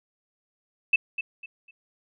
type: tone with echo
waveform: sine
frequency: 2637 Hz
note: E7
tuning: in tune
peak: -15 dBFS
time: 0.93-0.96 s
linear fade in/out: 5 ms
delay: 250 ms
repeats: 3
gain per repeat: -11 dB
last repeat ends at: 1.71 s
effects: none